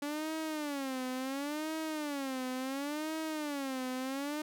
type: tone with vibrato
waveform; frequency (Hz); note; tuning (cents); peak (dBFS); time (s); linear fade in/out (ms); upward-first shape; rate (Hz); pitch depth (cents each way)
sawtooth; 284.7; C#4; +46; -31; 0.02-4.42; 5; sine; 0.71; 190
effects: none